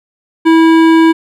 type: tone with hard clipping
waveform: sine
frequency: 325.9 Hz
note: E4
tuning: 20 cents flat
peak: -6 dBFS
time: 0.45-1.13 s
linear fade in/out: 20 ms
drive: 15 dB
effects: none